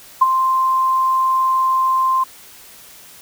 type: tone with ADSR envelope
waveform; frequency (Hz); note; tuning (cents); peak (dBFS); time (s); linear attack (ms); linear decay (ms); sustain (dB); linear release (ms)
sine; 1046.5; C6; 0; -5; 0.21-2.24; 11; 26; -8; 9
effects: white hiss -42 dBFS RMS until 3.21 s